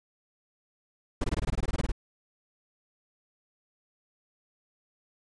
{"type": "noise bursts", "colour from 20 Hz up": "brown", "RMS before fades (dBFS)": -27, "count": 14, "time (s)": [1.21, 1.918], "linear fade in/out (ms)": 5, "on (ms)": 32, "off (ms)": 20, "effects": ["resampled to 22050 Hz"]}